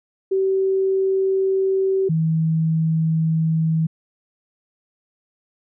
sine tone pair in turn, 383.8 / 160.76 Hz, G4 / E3, -37 / -43 cents, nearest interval octave + minor third, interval 1506 cents, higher first, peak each -16 dBFS, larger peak neither, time 0.31-2.09 / 2.09-3.87 s, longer neither, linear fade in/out 10 ms, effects none

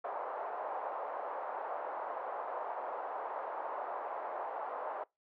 white band-pass noise, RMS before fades -40 dBFS, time 0.04-5.04 s, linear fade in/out 5 ms, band 560 to 970 Hz, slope 24 dB/octave, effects noise-tail reverb RT60 0.2 s tail -24 dB re dry

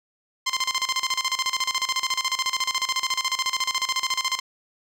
10% pulse tone with tremolo, 1045 Hz, C6, 2 cents flat, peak -12 dBFS, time 0.46-4.4 s, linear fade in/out 10 ms, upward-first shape square, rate 14 Hz, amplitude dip 80%, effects low-pass 10000 Hz 12 dB/octave

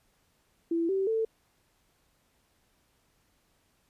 sine tone with pitch steps, 334 / 385.9 / 445.8 Hz, E4 / G4 / A4, +23 / -27 / +23 cents, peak -25 dBFS, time 0.71-1.25 s, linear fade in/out 5 ms, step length 180 ms, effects pink hiss -70 dBFS RMS until 3.89 s + resampled to 32000 Hz

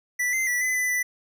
square tone with pitch steps, 1972 / 2074 / 1959 / 2019 / 1999 / 1983 Hz, B6 / C7 / B6 / B6 / B6 / B6, -3 / -16 / -15 / +38 / +20 / +7 cents, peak -23 dBFS, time 0.19-1.03 s, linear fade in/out 10 ms, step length 140 ms, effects none

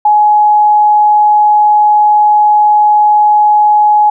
sine tone, 841 Hz, G#5, 22 cents sharp, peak -4 dBFS, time 0.05-4.1 s, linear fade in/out 5 ms, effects none

